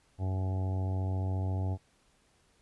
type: harmonic tone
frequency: 94.3 Hz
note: F#2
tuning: 33 cents sharp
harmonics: 1 / 2 / 3 / 4 / 5 / 6 / 7 / 8 / 9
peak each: -29 / -43 / -43 / -48 / -50 / -53 / -47 / -50 / -49 dBFS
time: 0.18-1.78 s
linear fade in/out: 50 ms
effects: pink hiss -68 dBFS RMS until 2.61 s + resampled to 24000 Hz